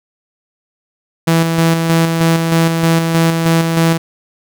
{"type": "tone with tremolo", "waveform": "sawtooth", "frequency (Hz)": 164.81, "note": "E3", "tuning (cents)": 0, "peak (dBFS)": -5, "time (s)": [1.27, 3.98], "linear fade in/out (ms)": 10, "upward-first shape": "square", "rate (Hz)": 3.2, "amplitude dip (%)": 40, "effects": []}